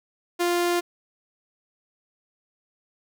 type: tone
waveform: sawtooth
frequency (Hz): 349.2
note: F4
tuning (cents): 0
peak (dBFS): -17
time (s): 0.39-0.81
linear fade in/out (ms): 20
effects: none